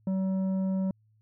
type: tone with tanh clipping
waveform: triangle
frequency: 190 Hz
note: F#3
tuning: 46 cents sharp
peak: -27 dBFS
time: 0.07-0.91 s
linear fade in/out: 2 ms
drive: 12 dB
effects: added 108 Hz sine -62 dBFS peak until 1.21 s